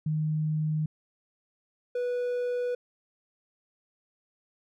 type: tone pair in turn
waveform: sine / triangle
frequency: 154.6 / 490.8 Hz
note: D#3 / B4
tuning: -11 / -11 cents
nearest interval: octave + minor sixth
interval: 2000 cents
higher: second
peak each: -25 dBFS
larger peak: neither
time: 0.06-0.86 / 1.95-2.75 s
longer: neither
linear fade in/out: 5 ms
effects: none